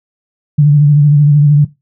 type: tone with vibrato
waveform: sine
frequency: 146.5 Hz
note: D3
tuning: 4 cents flat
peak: -3 dBFS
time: 0.58-1.65 s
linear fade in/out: 10 ms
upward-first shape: sine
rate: 13 Hz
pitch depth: 40 cents each way
effects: noise-tail reverb RT60 0.2 s tail -17 dB re dry